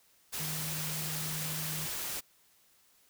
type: tone in noise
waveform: sine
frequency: 155.56 Hz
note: D#3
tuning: in tune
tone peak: -39 dBFS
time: 0.39-1.87 s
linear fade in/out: 20 ms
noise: white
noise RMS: -37 dBFS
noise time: 0.32-2.21 s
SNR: -5 dB
effects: white hiss -66 dBFS RMS until 3.09 s